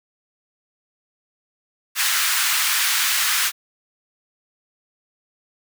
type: high-pass noise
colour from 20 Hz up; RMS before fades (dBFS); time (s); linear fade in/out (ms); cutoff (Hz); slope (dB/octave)
pink; -20; 1.95-3.52; 50; 1300; 24
effects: none